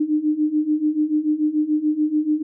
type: beating tone pair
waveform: sine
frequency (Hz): 300 / 306.9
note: D4 / D#4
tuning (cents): +37 / -24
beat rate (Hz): 6.9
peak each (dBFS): -22 / -19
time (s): 0-2.43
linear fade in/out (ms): 10
effects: none